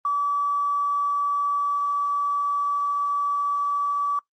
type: tone with tanh clipping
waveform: triangle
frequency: 1149 Hz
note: D6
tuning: 38 cents flat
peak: -20 dBFS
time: 0.05-4.19 s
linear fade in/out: 2 ms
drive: 3 dB
effects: noise-tail reverb RT60 0.1 s tail -23 dB re dry + Opus 32 kbps